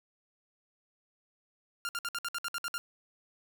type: tone bursts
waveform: sawtooth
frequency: 1396.9 Hz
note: F6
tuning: in tune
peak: -29 dBFS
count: 10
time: 1.85-2.78 s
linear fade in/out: 0 ms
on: 39 ms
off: 60 ms
effects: none